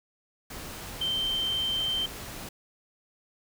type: tone in noise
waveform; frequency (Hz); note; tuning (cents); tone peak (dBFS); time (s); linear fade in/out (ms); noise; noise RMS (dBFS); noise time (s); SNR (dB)
sine; 3121; G7; -8; -26; 1.01-2.06; 5; pink; -40; 0.5-2.49; +11
effects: none